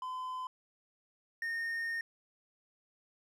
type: tone pair in turn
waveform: triangle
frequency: 1020 / 1837.5 Hz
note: C6 / A#6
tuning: -44 / -25 cents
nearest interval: minor seventh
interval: 1019 cents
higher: second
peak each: -35 / -32 dBFS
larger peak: second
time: 0.02-0.47 / 1.42-2.01 s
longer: second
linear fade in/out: 2 ms
effects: none